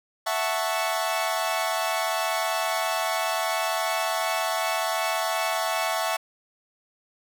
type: chord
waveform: sawtooth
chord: F# minor seventh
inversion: third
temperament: equal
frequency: 659.3 / 740 / 880 / 1108.7 Hz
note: E5 / F#5 / A5 / C#6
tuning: 0 / 0 / 0 / 0 cents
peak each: -24 / -27 / -27 / -27 dBFS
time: 0.26-6.17 s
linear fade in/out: 10 ms
effects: none